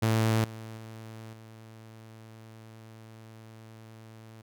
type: tone with level steps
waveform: sawtooth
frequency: 111.3 Hz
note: A2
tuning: 20 cents sharp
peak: -19 / -36 / -38 / -43 dBFS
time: 0.02-4.42 s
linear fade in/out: 10 ms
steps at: 0.44 / 0.77 / 1.33 s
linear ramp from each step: 5 ms
effects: none